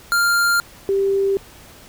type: tone pair in turn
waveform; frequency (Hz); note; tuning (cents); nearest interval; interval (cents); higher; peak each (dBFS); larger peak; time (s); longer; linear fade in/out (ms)
square / sine; 1396.9 / 392.7; F6 / G4; 0 / +3; octave + minor seventh; 2197; first; -15; neither; 0.12-0.6 / 0.89-1.37; neither; 0
effects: pink hiss -44 dBFS RMS until 1.88 s